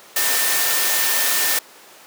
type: tone in noise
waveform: sine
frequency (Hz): 1800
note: A6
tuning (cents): +39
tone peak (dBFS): -27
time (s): 0.16-1.59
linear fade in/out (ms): 5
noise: white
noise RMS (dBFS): -19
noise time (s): 0.16-1.59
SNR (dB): -11
effects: pink hiss -44 dBFS RMS until 2.06 s + high-pass 400 Hz 12 dB/octave